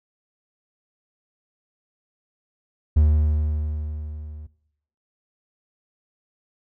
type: tone with level ramp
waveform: triangle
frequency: 76 Hz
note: D#2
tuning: 40 cents flat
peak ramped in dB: -10 to -33 dBFS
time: 2.96-4.47 s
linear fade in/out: 10 ms
effects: noise-tail reverb RT60 0.7 s tail -19 dB re dry